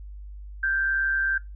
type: tone with amplitude modulation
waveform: sine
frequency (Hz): 1568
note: G6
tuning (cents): 0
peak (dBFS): -19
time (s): 0.63-1.38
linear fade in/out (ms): 5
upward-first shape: sine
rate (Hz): 142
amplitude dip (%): 50
effects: noise-tail reverb RT60 0.2 s tail -19 dB re dry + added 50 Hz sine -37 dBFS peak until 1.55 s